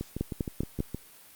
two click trains, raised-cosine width 3 ms, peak -15 / -20 dBFS, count 4 / 7, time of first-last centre 0.21-0.804 / 0.01-0.946 s, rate 5.05 / 6.41 Hz, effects white hiss -53 dBFS RMS until 1.35 s + Opus 48 kbps

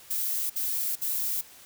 violet noise bursts, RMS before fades -29 dBFS, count 3, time 0.1-1.414 s, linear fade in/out 10 ms, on 400 ms, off 57 ms, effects white hiss -51 dBFS RMS until 1.65 s

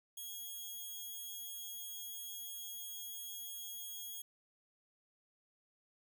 5% pulse tone with amplitude modulation, 3299 Hz, G#7, 12 cents flat, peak -34 dBFS, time 0.17-4.22 s, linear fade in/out 5 ms, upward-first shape sine, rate 195 Hz, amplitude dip 30%, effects none

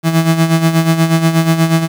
35% pulse tone with tremolo, 163.5 Hz, E3, 14 cents flat, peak -5 dBFS, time 0.03-1.88 s, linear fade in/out 50 ms, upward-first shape sine, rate 8.3 Hz, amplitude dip 65%, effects 7-bit

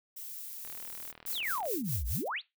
violet noise, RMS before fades -43 dBFS, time 0.16-1.12 s, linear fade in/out 10 ms
click train, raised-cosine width 0.3 ms, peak -33 dBFS, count 41, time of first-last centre 0.65-1.655 s, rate 39.8 Hz
violet noise with tremolo, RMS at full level -34 dBFS, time 1.26-2.28 s, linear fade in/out 2 ms, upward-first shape triangle, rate 4.8 Hz, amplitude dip 100%
sine exponential two-way sweep, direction down then up, 4699 to 51.2 to 4699 Hz, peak -32 dBFS, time 1.32-2.42 s, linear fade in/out 50 ms, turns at 2.08 s
effects noise-tail reverb RT60 0.2 s tail -19 dB re dry

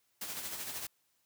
white noise with tremolo, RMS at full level -39 dBFS, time 0.21-0.87 s, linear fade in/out 5 ms, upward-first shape sine, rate 13 Hz, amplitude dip 45%, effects white hiss -75 dBFS RMS until 1.25 s + high-pass 60 Hz 12 dB/octave

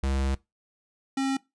square tone pair in turn, 67.4 / 269.6 Hz, C#2 / C#4, -48 / -48 cents, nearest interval 2 octaves, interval 2400 cents, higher second, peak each -25 dBFS, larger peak neither, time 0.03-0.35 / 1.17-1.37 s, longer first, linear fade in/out 5 ms, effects noise-tail reverb RT60 0.2 s tail -21 dB re dry + resampled to 22050 Hz

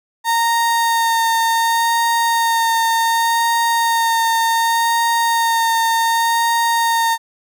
35% pulse tone with vibrato, 920 Hz, A#5, 23 cents flat, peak -12 dBFS, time 0.24-7.18 s, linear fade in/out 50 ms, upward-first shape sine, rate 0.67 Hz, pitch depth 15 cents each way, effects none

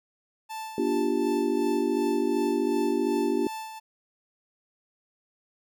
45% pulse tone with tremolo, 880 Hz, A5, in tune, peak -33 dBFS, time 0.49-3.8 s, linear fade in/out 20 ms, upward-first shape sine, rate 2.7 Hz, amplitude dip 50%
sine chord, G dominant seventh, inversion first, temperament equal with one note detuned, 240.9 / 293.7 / 349.2 / 392 Hz, B3 / D4 / F4 / G4, -43 / 0 / 0 / 0 cents, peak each -30 / -28 / -28 / -28 dBFS, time 0.78-3.47 s, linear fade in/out 2 ms
effects none

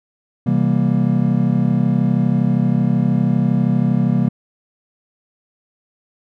triangle chord, C dominant seventh, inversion none, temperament just, 130.81 / 163.52 / 196.22 / 235.5 Hz, C3 / E3 / G3 / Bb3, 0 / -14 / +2 / +18 cents, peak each -17 dBFS, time 0.46-4.29 s, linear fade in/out 10 ms, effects none

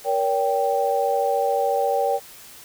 sine chord, G diminished, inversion first, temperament just, 470.4 / 564.5 / 784 Hz, Bb4 / Db5 / G5, +16 / +31 / 0 cents, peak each -24 / -23 / -22 dBFS, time 0.04-2.2 s, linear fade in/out 50 ms, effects white hiss -44 dBFS RMS until 2.64 s

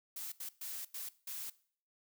blue noise bursts at uneven times, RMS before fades -43 dBFS, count 5, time 0.16-0.32 / 0.4-0.49 / 0.61-0.85 / 0.94-1.09 / 1.27-1.5 s, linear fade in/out 5 ms, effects noise-tail reverb RT60 0.5 s tail -19 dB re dry

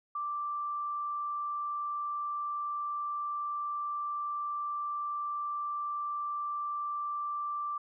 sine tone, 1174.7 Hz, D6, in tune, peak -32 dBFS, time 0.15-7.78 s, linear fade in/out 5 ms, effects none

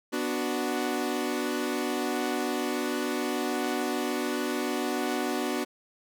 sawtooth chord, B minor, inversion none, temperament equal, 246.9 / 293.7 / 370 Hz, B3 / D4 / F#4, 0 / 0 / 0 cents, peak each -28 dBFS, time 0.12-5.65 s, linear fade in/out 20 ms, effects none

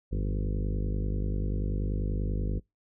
harmonic tone with a mistuned harmonic, 50.3 Hz, G1, 45 cents sharp, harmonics 1 / 2 / 3 / 4 / 5 / 6 / 7 / 8 / 9 / 10, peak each -28 / -34 / -38 / -40 / -42 / -44 / -45 / -46 / -47 / -48 dBFS, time 0.11-2.6 s, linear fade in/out 20 ms, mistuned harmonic 3, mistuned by +80 cents, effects noise-tail reverb RT60 0.2 s tail -26 dB re dry

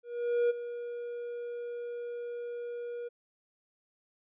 triangle tone with ADSR envelope, 478.2 Hz, A#4, 44 cents sharp, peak -21 dBFS, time 0.03-3.09 s, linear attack 470 ms, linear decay 19 ms, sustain -13 dB, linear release 17 ms, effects resampled to 8000 Hz

